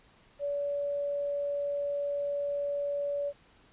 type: tone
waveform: sine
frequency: 572 Hz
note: D5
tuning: 46 cents flat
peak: -29 dBFS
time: 0.39-3.33 s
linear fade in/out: 50 ms
effects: pink hiss -61 dBFS RMS until 3.72 s + resampled to 8000 Hz